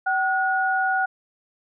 sine tone pair together, 763 / 1450.4 Hz, G5 / F#6, -47 / -35 cents, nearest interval major seventh, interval 1112 cents, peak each -22 dBFS, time 0.06-1.06 s, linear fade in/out 10 ms, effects none

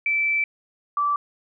sine tone pair in turn, 2324 / 1162 Hz, D7 / D6, -19 / -19 cents, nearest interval octave, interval 1200 cents, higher first, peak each -19 dBFS, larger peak neither, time 0.06-0.44 / 0.97-1.16 s, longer first, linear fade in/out 2 ms, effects none

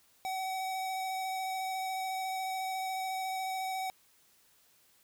square tone with vibrato, 757 Hz, F#5, 39 cents sharp, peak -34 dBFS, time 0.25-3.9 s, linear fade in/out 0 ms, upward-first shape square, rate 14 Hz, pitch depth 9 cents each way, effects white hiss -66 dBFS RMS until 5.03 s

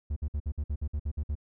triangle tone bursts, 73.42 Hz, D2, in tune, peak -26 dBFS, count 11, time 0.1-1.354 s, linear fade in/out 10 ms, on 64 ms, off 55 ms, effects none

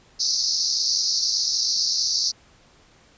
pink band-pass noise, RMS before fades -23 dBFS, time 0.19-2.32 s, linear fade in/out 20 ms, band 4300 to 6000 Hz, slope 96 dB/octave, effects pink hiss -55 dBFS RMS until 3.17 s + resampled to 16000 Hz

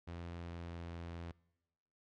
sawtooth tone with pitch glide, 85.6 to 84.91 Hz, F2 to F2, -34 to -48 cents, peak -40 dBFS, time 0.07-1.32 s, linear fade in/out 10 ms, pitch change -14 cents, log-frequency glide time 0.37-0.88 s, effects noise-tail reverb RT60 1.0 s tail -24 dB re dry + low-pass 4000 Hz 12 dB/octave

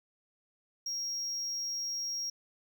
triangle tone, 5600 Hz, F8, 4 cents sharp, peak -32 dBFS, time 0.86-2.3 s, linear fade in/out 5 ms, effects none

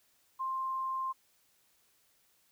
sine tone, 1053 Hz, C6, 11 cents sharp, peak -32 dBFS, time 0.39-1.13 s, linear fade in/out 20 ms, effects white hiss -70 dBFS RMS until 2.51 s

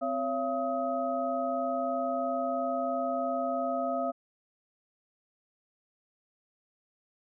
sine tone cluster, 259.1 / 557 / 680 / 1263 Hz, C4 / C#5 / F5 / D#6, -17 / +8 / -46 / +26 cents, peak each -35 / -35 / -30 / -37 dBFS, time 0.01-4.12 s, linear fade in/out 20 ms, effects none

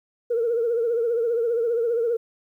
sine tone with vibrato, 466.2 Hz, A#4, in tune, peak -19 dBFS, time 0.3-2.17 s, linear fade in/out 10 ms, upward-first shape triangle, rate 15 Hz, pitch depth 84 cents each way, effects tanh soft clip ceiling -15 dBFS + 10-bit

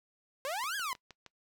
sawtooth exponential two-way sweep, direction up then down, 516 to 1706 to 984 Hz, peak -30 dBFS, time 0.45-0.93 s, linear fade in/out 0 ms, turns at 0.76 s
click train, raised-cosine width 0.2 ms, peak -31 dBFS, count 5, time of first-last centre 0.64-1.263 s, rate 6.42 Hz
effects noise-tail reverb RT60 0.1 s tail -21 dB re dry

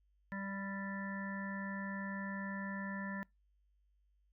harmonic tone with a mistuned harmonic, 196 Hz, G3, in tune, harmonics 1 / 3 / 5 / 7 / 9 / 10, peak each -41 / -51 / -49 / -54 / -45 / -56 dBFS, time 0.32-3.23 s, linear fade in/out 0 ms, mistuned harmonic 5, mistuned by +18 cents, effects noise-tail reverb RT60 0.2 s tail -25 dB re dry + added 50 Hz sine -70 dBFS peak until 4.32 s

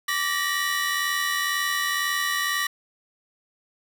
45% pulse tone cluster, 1165 / 1835 / 1917 / 2966 / 3973 Hz, D6 / A#6 / A#6 / F#7 / B7, -14 / -28 / +48 / +4 / +10 cents, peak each -29 / -30 / -27 / -33 / -34 dBFS, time 0.08-2.67 s, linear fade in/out 5 ms, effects none

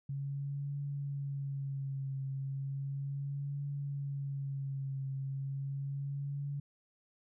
sine tone with vibrato, 138.59 Hz, C#3, in tune, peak -35 dBFS, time 0.09-6.6 s, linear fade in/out 5 ms, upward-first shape triangle, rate 0.35 Hz, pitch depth 45 cents each way, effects none

